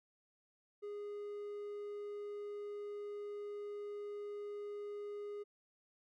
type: tone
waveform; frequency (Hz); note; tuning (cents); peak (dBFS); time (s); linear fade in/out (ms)
triangle; 412; G#4; -14; -40; 0.82-5.44; 20
effects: none